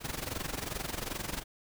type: noise with amplitude modulation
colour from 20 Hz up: pink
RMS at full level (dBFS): -34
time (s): 0-1.44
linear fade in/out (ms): 50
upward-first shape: sine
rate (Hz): 22.6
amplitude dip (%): 80
effects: none